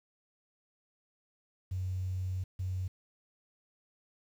triangle tone bursts at uneven times, 92.7 Hz, F#2, 4 cents sharp, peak -28 dBFS, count 2, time 1.71-2.44 / 2.59-2.88 s, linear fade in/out 10 ms, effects tanh soft clip ceiling -30 dBFS + 10-bit

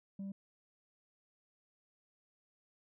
sine tone, 196 Hz, G3, in tune, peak -37 dBFS, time 0.19-0.32 s, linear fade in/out 5 ms, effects tanh soft clip ceiling -39 dBFS

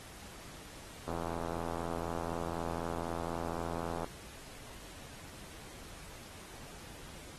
click train, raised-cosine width 1 ms, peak -24 dBFS, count 250, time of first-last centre 1.08-4.044 s, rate 84 Hz, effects pink hiss -51 dBFS RMS until 7.38 s + AAC 32 kbps

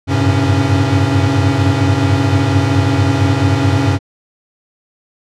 square tone cluster, 93.9 / 98.3 / 107.5 / 133.2 / 276.1 Hz, F#2 / G2 / A2 / C3 / C#4, +26 / +5 / -40 / +31 / -7 cents, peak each -18 dBFS, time 0.07-3.99 s, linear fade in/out 50 ms, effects low-pass 6000 Hz 12 dB/octave

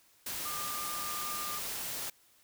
sine tone in noise, 1200 Hz, D6, 37 cents sharp, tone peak -39 dBFS, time 0.45-1.59 s, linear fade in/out 5 ms, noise white, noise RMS -38 dBFS, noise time 0.26-2.1 s, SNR -4 dB, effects white hiss -65 dBFS RMS until 2.43 s

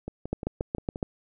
two click trains, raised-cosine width 2 ms, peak -21 / -14 dBFS, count 6 / 6, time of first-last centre 0.08-0.959 / 0.33-1.028 s, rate 5.69 / 7.16 Hz, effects none

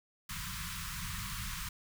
pink band-stop noise, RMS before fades -40 dBFS, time 0.29-1.69 s, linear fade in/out 5 ms, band 200 to 980 Hz, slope 96 dB/octave, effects none

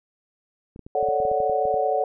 clicks, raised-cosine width 3 ms, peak -27 dBFS, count 12, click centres 0.761 / 0.793 / 0.865 / 1.028 / 1.087 / 1.202 / 1.252 / 1.315 / 1.403 / 1.497 / 1.654 / 1.742 s
sine chord, D major seventh, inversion second, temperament equal, 440 / 554.4 / 587.3 / 740 Hz, A4 / C#5 / D5 / F#5, 0 / 0 / 0 / 0 cents, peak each -26 / -26 / -27 / -23 dBFS, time 0.95-2.04 s, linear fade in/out 2 ms
effects none

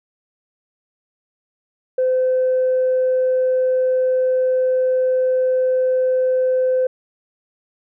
sine tone, 513 Hz, C5, 34 cents flat, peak -13 dBFS, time 1.98-6.87 s, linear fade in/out 5 ms, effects tanh soft clip ceiling -11 dBFS

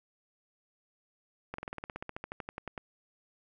slowing click train, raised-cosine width 0.5 ms, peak -23 dBFS, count 19, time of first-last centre 1.54-2.778 s, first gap 44 ms, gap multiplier 1.05, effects none

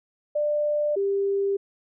sine tone pair in turn, 594 / 396.4 Hz, D5 / G4, +20 / +19 cents, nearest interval perfect fifth, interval 701 cents, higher first, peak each -21 / -21 dBFS, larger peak neither, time 0.35-0.96 / 0.96-1.57 s, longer neither, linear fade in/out 10 ms, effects none

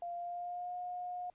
sine tone with pitch glide, 695 to 717.4 Hz, F5 to F5, -9 to +46 cents, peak -38 dBFS, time 0.02-1.3 s, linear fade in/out 2 ms, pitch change +55 cents, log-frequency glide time 0.15-0.75 s, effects pink hiss -75 dBFS RMS until 1.34 s + resampled to 8000 Hz

